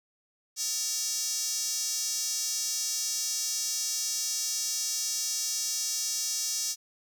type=tone with high-pass filter; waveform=square; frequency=254 Hz; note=B3; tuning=49 cents sharp; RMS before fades=-31 dBFS; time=0.56-6.76 s; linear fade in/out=50 ms; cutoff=5800 Hz; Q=3.6; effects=none